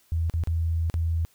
sine tone with dropouts, 82.41 Hz, E2, in tune, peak -22 dBFS, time 0.12-1.25 s, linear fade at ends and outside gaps 0 ms, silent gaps 0.298-0.338 / 0.437-0.473 / 0.899-0.941 s, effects white hiss -62 dBFS RMS until 1.34 s

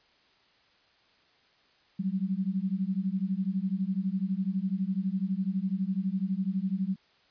sine beating tone pair, 184.5 / 196.5 Hz, F#3 / G3, -5 / +4 cents, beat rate 12 Hz, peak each -30 dBFS, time 1.99-6.96 s, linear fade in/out 10 ms, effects white hiss -64 dBFS RMS until 7.3 s + resampled to 11025 Hz

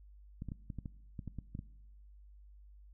clicks, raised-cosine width 5 ms, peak -29 dBFS, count 11, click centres 0.421 / 0.487 / 0.519 / 0.702 / 0.787 / 0.858 / 1.192 / 1.277 / 1.387 / 1.551 / 1.591 s, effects noise-tail reverb RT60 1.0 s tail -20 dB re dry + added 50 Hz sine -54 dBFS peak until 2.93 s

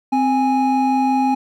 triangle tone pair together, 260.8 / 828 Hz, C4 / G#5, -5 / -5 cents, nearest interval octave + minor sixth, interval 2000 cents, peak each -15 dBFS, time 0.12-1.35 s, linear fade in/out 10 ms, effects none

